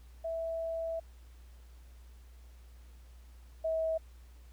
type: tone pair in turn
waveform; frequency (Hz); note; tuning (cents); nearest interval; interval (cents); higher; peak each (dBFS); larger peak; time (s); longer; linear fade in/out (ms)
sine; 657 / 645; E5 / E5; -6 / -38; unison; 32; first; -33 / -29; second; 0.24-1 / 3.64-3.98; first; 10
effects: added 60 Hz sine -51 dBFS peak until 4.52 s + pink hiss -66 dBFS RMS until 4.52 s